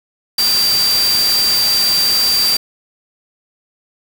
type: tone in noise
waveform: sine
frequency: 4699 Hz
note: D8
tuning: in tune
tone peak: -12 dBFS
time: 0.38-2.57 s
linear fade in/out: 5 ms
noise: white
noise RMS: -20 dBFS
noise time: 0.38-2.57 s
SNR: +5 dB
effects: none